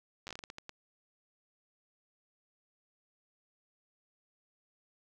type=slowing click train; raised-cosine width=0.2 ms; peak=-26 dBFS; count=11; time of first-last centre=0.27-0.694 s; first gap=9 ms; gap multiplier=1.32; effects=none